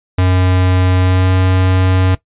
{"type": "tone with pitch glide", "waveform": "square", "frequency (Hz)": [92, 92.96], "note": ["F#2", "F#2"], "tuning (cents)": [-9, 9], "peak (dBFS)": -10, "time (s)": [0.18, 2.15], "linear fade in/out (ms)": 5, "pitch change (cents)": 18, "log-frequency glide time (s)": [1.01, 1.31], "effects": ["noise-tail reverb RT60 0.1 s tail -17 dB re dry", "resampled to 8000 Hz"]}